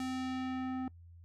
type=tone with low-pass filter sweep; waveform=square; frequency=258.5 Hz; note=C4; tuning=21 cents flat; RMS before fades=-37 dBFS; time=0-0.88 s; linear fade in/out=2 ms; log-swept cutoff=9700 to 1100 Hz; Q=0.79; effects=noise-tail reverb RT60 0.1 s tail -22 dB re dry + added 85 Hz sine -52 dBFS peak until 1.24 s